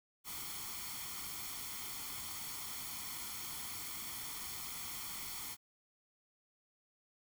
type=noise with comb filter; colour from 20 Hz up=white; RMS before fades=-44 dBFS; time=0.24-5.57 s; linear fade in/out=50 ms; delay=0.91 ms; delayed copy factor=+0.65; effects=none